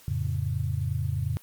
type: chord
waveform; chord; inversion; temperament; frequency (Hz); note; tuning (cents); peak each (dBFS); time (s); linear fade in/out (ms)
sine; F augmented; none; equal; 87.31 / 110 / 138.59; F2 / A2 / C#3; 0 / 0 / 0; -30; 0.08-1.37; 0
effects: white hiss -54 dBFS RMS until 1.42 s + Opus 48 kbps